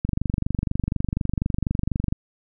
click train, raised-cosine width 5 ms, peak -10 dBFS, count 51, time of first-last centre 0.05-2.125 s, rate 24.1 Hz, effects none

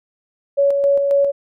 sine tone with tremolo, 561 Hz, C#5, 21 cents sharp, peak -11 dBFS, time 0.57-1.32 s, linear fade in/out 20 ms, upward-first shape square, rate 3.7 Hz, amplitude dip 35%, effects none

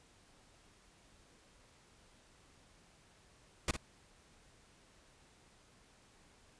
pink noise with echo, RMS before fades -32 dBFS, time 3.68-3.71 s, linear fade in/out 2 ms, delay 55 ms, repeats 1, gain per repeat -9 dB, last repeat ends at 3.765 s, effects pink hiss -65 dBFS RMS until 6.59 s + resampled to 22050 Hz

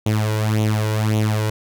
sawtooth tone with flanger, 107.8 Hz, A2, 35 cents flat, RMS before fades -19 dBFS, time 0.06-1.5 s, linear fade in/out 5 ms, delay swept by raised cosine 0.3 to 2.1 ms, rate 1.8 Hz, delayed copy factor +0.7, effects none

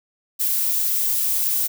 violet noise, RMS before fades -21 dBFS, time 0.39-1.68 s, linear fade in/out 20 ms, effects none

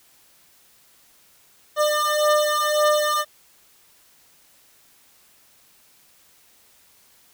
25% pulse beating tone pair, 600 / 601.8 Hz, D5 / D5, +37 / +42 cents, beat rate 1.8 Hz, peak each -17 / -17 dBFS, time 1.76-3.25 s, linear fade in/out 50 ms, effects white hiss -56 dBFS RMS until 7.33 s

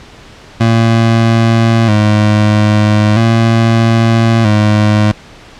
25% pulse tone with vibrato, 110 Hz, A2, in tune, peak -3 dBFS, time 0.6-5.12 s, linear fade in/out 10 ms, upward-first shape square, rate 0.39 Hz, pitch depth 66 cents each way, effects pink hiss -36 dBFS RMS until 5.59 s + low-pass 5000 Hz 12 dB/octave

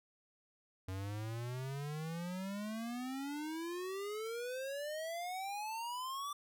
square exponential sweep, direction up, 92.5 to 1174.7 Hz, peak -40 dBFS, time 0.88-6.33 s, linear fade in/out 5 ms, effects none

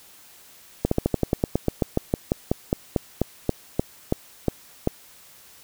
slowing click train, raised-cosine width 2 ms, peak -6 dBFS, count 23, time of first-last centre 0.85-4.874 s, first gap 64 ms, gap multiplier 1.09, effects white hiss -50 dBFS RMS until 5.63 s

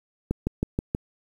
click train, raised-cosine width 3 ms, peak -11 dBFS, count 5, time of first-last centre 0.31-0.949 s, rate 6.26 Hz, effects 8-bit

